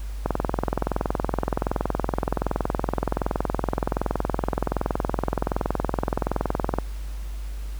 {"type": "click train", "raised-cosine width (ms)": 1, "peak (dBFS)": -8, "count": 140, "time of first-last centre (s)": [0.26, 6.786], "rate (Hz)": 21.3, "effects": ["added 50 Hz sine -29 dBFS peak until 7.79 s", "pink hiss -48 dBFS RMS until 7.79 s"]}